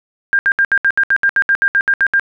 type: tone bursts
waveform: sine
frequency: 1600 Hz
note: G6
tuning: 35 cents sharp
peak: -9 dBFS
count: 15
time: 0.33-2.196 s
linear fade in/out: 0 ms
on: 60 ms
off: 69 ms
effects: none